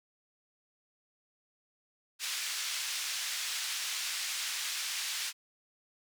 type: band-pass noise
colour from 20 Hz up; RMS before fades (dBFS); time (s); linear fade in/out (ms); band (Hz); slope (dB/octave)
white; -36; 2.19-5.33; 50; 1800 to 6300; 12
effects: none